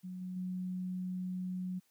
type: tone with level steps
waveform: sine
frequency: 183.3 Hz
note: F#3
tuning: 16 cents flat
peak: -40 / -38 / -35 dBFS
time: 0.03-1.8 s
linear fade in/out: 20 ms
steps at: 0.21 / 0.36 s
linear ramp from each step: 5 ms
effects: white hiss -73 dBFS RMS until 1.9 s + high-pass 80 Hz 12 dB/octave